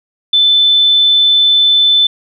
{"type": "tone", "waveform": "sine", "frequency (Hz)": 3520, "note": "A7", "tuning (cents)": 0, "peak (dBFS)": -6, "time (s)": [0.33, 2.07], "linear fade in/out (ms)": 5, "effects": []}